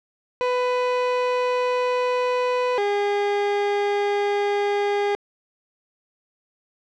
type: tone pair in turn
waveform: 30% pulse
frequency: 497.9 / 407.5 Hz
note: B4 / G#4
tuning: +14 / -33 cents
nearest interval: minor third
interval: 347 cents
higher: first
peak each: -17 dBFS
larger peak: neither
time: 0.41-2.78 / 2.78-5.15 s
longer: neither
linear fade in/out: 0 ms
effects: low-pass 3000 Hz 12 dB/octave